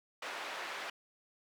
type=band-pass noise; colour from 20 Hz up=white; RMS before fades=-42 dBFS; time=0.22-0.9 s; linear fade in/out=5 ms; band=520 to 2200 Hz; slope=12 dB/octave; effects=none